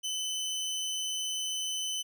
25% pulse tone, 3029 Hz, F#7, 40 cents sharp, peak -28 dBFS, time 0.03-2.03 s, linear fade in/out 20 ms, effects none

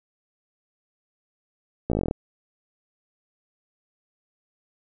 slowing click train, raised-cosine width 2 ms, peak -11 dBFS, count 11, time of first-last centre 1.9-2.111 s, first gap 16 ms, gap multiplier 1.06, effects none

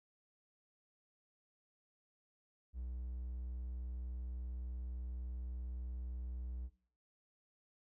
triangle tone, 61.74 Hz, B1, in tune, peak -39 dBFS, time 2.73-6.7 s, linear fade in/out 50 ms, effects noise-tail reverb RT60 0.5 s tail -17 dB re dry

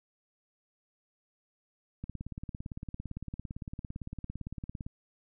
click train, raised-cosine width 5 ms, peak -26 dBFS, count 51, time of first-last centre 2.04-4.865 s, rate 17.7 Hz, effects none

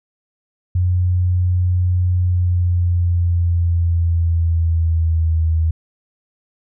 sine tone with pitch glide, 90 to 80.65 Hz, F#2 to E2, -47 to -37 cents, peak -13 dBFS, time 0.75-5.71 s, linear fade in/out 5 ms, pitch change -190 cents, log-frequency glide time 2.14-5.41 s, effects none

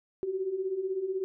sine beating tone pair, 366.5 / 382.5 Hz, F#4 / G4, -16 / -42 cents, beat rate 16 Hz, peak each -36 / -30 dBFS, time 0.23-1.24 s, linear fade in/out 0 ms, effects none

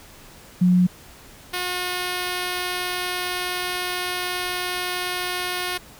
sine / 5% pulse tone pair in turn, 180.3 / 360.6 Hz, F#3 / F#4, -45 / -45 cents, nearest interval octave, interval 1200 cents, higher second, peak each -13 dBFS, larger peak neither, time 0.61-0.87 / 1.53-5.78 s, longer second, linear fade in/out 10 ms, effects pink hiss -46 dBFS RMS until 5.99 s

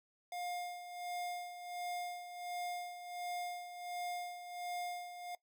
square tone with tremolo, 709 Hz, F5, 26 cents sharp, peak -39 dBFS, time 0.32-5.35 s, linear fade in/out 2 ms, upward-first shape sine, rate 1.4 Hz, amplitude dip 65%, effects noise-tail reverb RT60 0.1 s tail -19 dB re dry

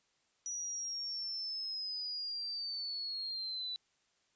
sine linear sweep, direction down, 5860 to 3951 Hz, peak -37 dBFS, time 0.46-3.76 s, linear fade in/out 0 ms, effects white hiss -75 dBFS RMS until 4.35 s + resampled to 16000 Hz

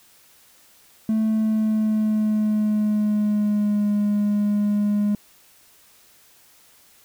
triangle tone with pitch glide, 219.1 to 206.8 Hz, A3 to G#3, -7 to -7 cents, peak -15 dBFS, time 1.09-5.15 s, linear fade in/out 2 ms, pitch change -100 cents, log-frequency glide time 1.25-3.9 s, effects tanh soft clip ceiling -12 dBFS + white hiss -54 dBFS RMS until 7.04 s

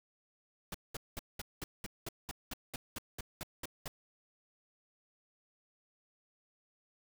pink noise bursts, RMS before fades -41 dBFS, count 15, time 0.72-3.88 s, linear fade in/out 2 ms, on 24 ms, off 200 ms, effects none

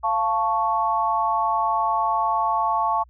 sine chord, F augmented, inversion none, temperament equal with one note detuned, 690.8 / 880 / 1108.7 Hz, F5 / A5 / C#6, -19 / 0 / 0 cents, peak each -26 / -22 / -23 dBFS, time 0.03-3.04 s, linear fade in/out 20 ms, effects added 60 Hz sine -49 dBFS peak until 3.09 s

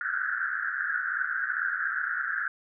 pink band-pass noise, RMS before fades -30 dBFS, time 0.01-2.48 s, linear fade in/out 2 ms, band 1400 to 1700 Hz, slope 96 dB/octave, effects none

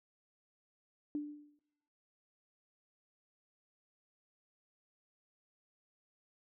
sine tone with exponential decay, 295 Hz, D4, 8 cents sharp, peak -32 dBFS, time 1.15-1.59 s, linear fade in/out 1 ms, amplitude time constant 94 ms, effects noise-tail reverb RT60 0.9 s tail -19 dB re dry

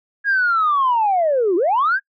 sine linear two-way sweep, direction down then up, 1661.2 to 329.6 to 1661.2 Hz, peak -13 dBFS, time 0.24-2 s, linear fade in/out 50 ms, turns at 1.56 s, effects noise-tail reverb RT60 0.1 s tail -24 dB re dry + tanh soft clip ceiling -10 dBFS

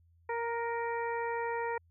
harmonic tone with a mistuned harmonic, 466.2 Hz, A#4, in tune, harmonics 1 / 2 / 3 / 4 / 5, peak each -35 / -35 / -45 / -41 / -47 dBFS, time 0.29-1.78 s, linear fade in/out 5 ms, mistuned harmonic 3, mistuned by +17 cents, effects added 84 Hz sine -62 dBFS peak until 1.9 s

